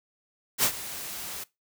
white noise with ADSR envelope, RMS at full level -21 dBFS, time 0.58-1.44 s, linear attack 54 ms, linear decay 79 ms, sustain -16 dB, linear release 8 ms, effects noise-tail reverb RT60 0.2 s tail -20 dB re dry

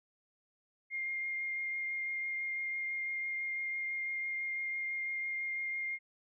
sine tone with vibrato, 2120 Hz, C7, 22 cents sharp, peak -34 dBFS, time 0.9-5.99 s, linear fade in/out 50 ms, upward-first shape triangle, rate 6 Hz, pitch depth 11 cents each way, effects none

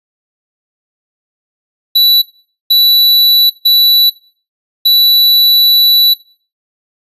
square tone bursts at uneven times, 3950 Hz, B7, in tune, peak -5 dBFS, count 4, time 1.95-2.22 / 2.7-3.5 / 3.65-4.1 / 4.85-6.14 s, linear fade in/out 10 ms, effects noise-tail reverb RT60 0.4 s tail -19 dB re dry + resampled to 32000 Hz

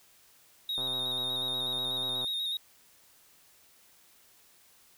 triangle tone with vibrato, 3729 Hz, A#7, in tune, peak -29 dBFS, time 0.69-2.57 s, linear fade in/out 2 ms, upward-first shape square, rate 8.2 Hz, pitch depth 30 cents each way
click train, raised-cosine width 1 ms, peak -29 dBFS, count 187, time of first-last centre 0.78-2.245 s, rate 127 Hz
effects white hiss -61 dBFS RMS until 4.97 s

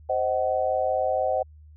sine chord, C diminished, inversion none, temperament just, 523.3 / 627.9 / 753.5 Hz, C5 / Eb5 / Gb5, 0 / +16 / +31 cents, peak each -26 dBFS, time 0.09-1.43 s, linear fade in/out 10 ms, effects added 76 Hz sine -46 dBFS peak until 1.76 s

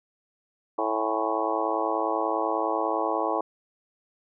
harmonic tone with a mistuned harmonic, 110.1 Hz, A2, 2 cents sharp, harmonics 3 / 4 / 5 / 6 / 7 / 8 / 9 / 10, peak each -32 / -32 / -32 / -32 / -32 / -32 / -32 / -32 dBFS, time 0.78-3.41 s, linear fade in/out 5 ms, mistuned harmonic 8, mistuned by -67 cents, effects none

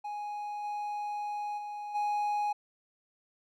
triangle tone with level steps, 830.6 Hz, G#5, in tune, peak -33 / -31 / -35 / -26 dBFS, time 0.04-2.53 s, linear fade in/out 10 ms, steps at 0.63 / 1.57 / 1.94 s, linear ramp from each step 20 ms, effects none

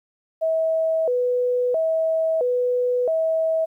sine tone with vibrato, 565 Hz, C#5, 33 cents sharp, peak -18 dBFS, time 0.41-3.66 s, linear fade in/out 20 ms, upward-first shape square, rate 0.75 Hz, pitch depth 230 cents each way, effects 10-bit

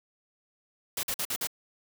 white noise bursts, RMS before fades -31 dBFS, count 5, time 0.97-1.472 s, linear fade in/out 5 ms, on 62 ms, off 48 ms, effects none

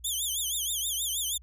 10% pulse tone with vibrato, 3322 Hz, G#7, in tune, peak -21 dBFS, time 0.04-1.38 s, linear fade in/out 10 ms, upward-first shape triangle, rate 6.3 Hz, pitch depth 200 cents each way, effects added 60 Hz sine -49 dBFS peak until 1.42 s + resampled to 32000 Hz

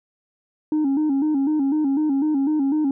sine tone with vibrato, 289.7 Hz, D4, 24 cents flat, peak -15 dBFS, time 0.72-2.91 s, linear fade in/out 2 ms, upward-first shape square, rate 4 Hz, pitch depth 100 cents each way, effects tanh soft clip ceiling -16 dBFS

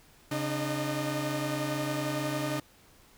sawtooth tone cluster, 137.5 / 301.5 / 614 Hz, C#3 / D4 / D#5, -14 / +46 / -23 cents, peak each -30 / -29 / -32 dBFS, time 0.31-2.6 s, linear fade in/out 5 ms, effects pink hiss -59 dBFS RMS until 3.17 s

